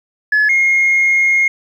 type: tone pair in turn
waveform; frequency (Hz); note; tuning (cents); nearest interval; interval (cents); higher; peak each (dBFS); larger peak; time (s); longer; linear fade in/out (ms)
sine; 1708 / 2144; G#6 / C7; +48 / +42; major third; 394; second; -8; neither; 0.32-0.49 / 0.49-1.48; second; 5
effects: tanh soft clip ceiling -7 dBFS + 8-bit